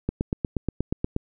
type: click train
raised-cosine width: 3 ms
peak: -11 dBFS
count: 10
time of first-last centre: 0.09-1.164 s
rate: 8.38 Hz
effects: none